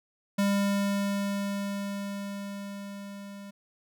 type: tone with level ramp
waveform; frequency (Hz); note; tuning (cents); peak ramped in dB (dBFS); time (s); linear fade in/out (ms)
square; 200; G3; +35; -23 to -42; 0.38-3.51; 10
effects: none